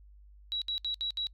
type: tone bursts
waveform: sine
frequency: 3891 Hz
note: B7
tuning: 27 cents flat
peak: -30 dBFS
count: 5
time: 0.52-1.269 s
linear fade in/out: 0 ms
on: 97 ms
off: 66 ms
effects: noise-tail reverb RT60 0.1 s tail -26 dB re dry + added 50 Hz sine -52 dBFS peak until 1.33 s